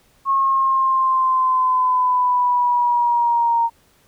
sine linear sweep, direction down, 1090 to 925 Hz, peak -14 dBFS, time 0.25-3.7 s, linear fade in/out 50 ms, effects pink hiss -57 dBFS RMS until 4.07 s

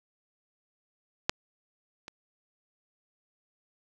clicks, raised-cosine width 0.2 ms, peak -6 / -24 dBFS, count 2, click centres 1.295 / 2.081 s, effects none

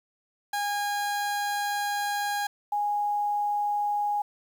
30% pulse / sine tone pair in turn, 818 / 826.1 Hz, G#5 / G#5, -26 / -9 cents, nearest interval unison, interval 17 cents, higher second, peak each -24 dBFS, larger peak neither, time 0.53-2.47 / 2.72-4.22 s, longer first, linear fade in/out 5 ms, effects 9-bit

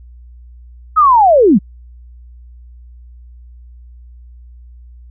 sine linear sweep, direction down, 1300 to 161.5 Hz, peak -5 dBFS, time 0.96-1.59 s, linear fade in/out 20 ms, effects added 60 Hz sine -35 dBFS peak until 5.1 s

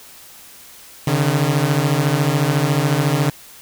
sawtooth beating tone pair, 137.6 / 151.6 Hz, C#3 / D#3, -12 / -45 cents, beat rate 14 Hz, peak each -14 dBFS, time 1.07-3.3 s, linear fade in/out 5 ms, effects white hiss -42 dBFS RMS until 3.61 s

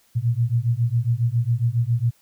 sine beating tone pair, 114.6 / 121.9 Hz, A#2 / B2, -29 / -22 cents, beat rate 7.3 Hz, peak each -21 dBFS, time 0.15-2.11 s, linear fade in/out 20 ms, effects white hiss -60 dBFS RMS until 2.21 s

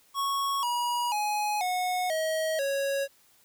square tone with pitch steps, 1106 / 962.8 / 838.2 / 729.7 / 635.2 / 553 Hz, C#6 / B5 / G#5 / F#5 / D#5 / C#5, -4 / -44 / +16 / -24 / +36 / -4 cents, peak -27 dBFS, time 0.14-3.08 s, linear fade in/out 50 ms, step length 490 ms, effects white hiss -62 dBFS RMS until 3.44 s

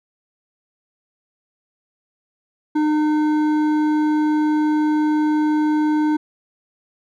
sine tone with hard clipping, 304.3 Hz, D#4, 38 cents flat, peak -17 dBFS, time 2.75-6.17 s, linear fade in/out 10 ms, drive 9 dB, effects none

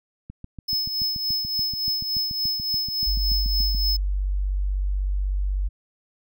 click train, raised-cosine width 5 ms, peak -24 dBFS, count 25, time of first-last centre 0.3-3.748 s, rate 6.96 Hz
square tone with tremolo, 5200 Hz, E8, 24 cents flat, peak -21 dBFS, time 0.68-3.97 s, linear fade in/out 10 ms, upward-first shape triangle, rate 3.5 Hz, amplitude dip 60%
sine tone, 48.09 Hz, G1, 32 cents flat, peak -21 dBFS, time 3.06-5.69 s, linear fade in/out 20 ms
effects none

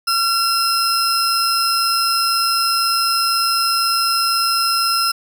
40% pulse tone pair together, 1362 / 5142 Hz, F6 / E8, -44 / -44 cents, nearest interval octave + major seventh, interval 2300 cents, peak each -17 dBFS, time 0.07-5.12 s, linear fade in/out 10 ms, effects none

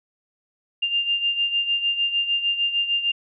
sine beating tone pair, 2797 / 2803.6 Hz, F7 / F7, +2 / +6 cents, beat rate 6.6 Hz, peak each -21 / -27 dBFS, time 0.82-3.12 s, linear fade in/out 10 ms, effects none

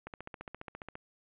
click train, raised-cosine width 0.5 ms, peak -27 dBFS, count 14, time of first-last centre 0.07-0.954 s, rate 14.7 Hz, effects resampled to 8000 Hz + 9-bit

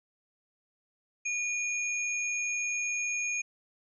sine tone pair together, 2445 / 6527 Hz, D#7 / G#8, -31 / -31 cents, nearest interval octave + perfect fourth, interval 1700 cents, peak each -30 / -36 dBFS, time 1.25-3.42 s, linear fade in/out 10 ms, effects none

